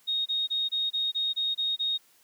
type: tone bursts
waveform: sine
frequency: 3729 Hz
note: A#7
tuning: in tune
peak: -25 dBFS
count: 9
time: 0.07-1.98 s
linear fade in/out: 20 ms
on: 190 ms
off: 25 ms
effects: white hiss -62 dBFS RMS until 2.23 s + high-pass 150 Hz 12 dB/octave